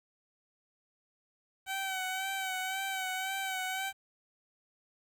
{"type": "tone with vibrato", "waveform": "15% pulse", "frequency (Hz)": 761, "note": "F#5", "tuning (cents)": 48, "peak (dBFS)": -27, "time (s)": [1.66, 3.93], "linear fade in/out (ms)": 50, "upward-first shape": "sine", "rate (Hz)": 1.9, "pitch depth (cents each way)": 37, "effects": ["10-bit"]}